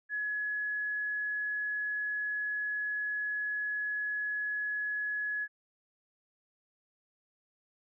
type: tone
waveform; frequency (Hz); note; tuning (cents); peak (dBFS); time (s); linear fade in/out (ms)
sine; 1691; G#6; +31; -31; 0.09-5.48; 50
effects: none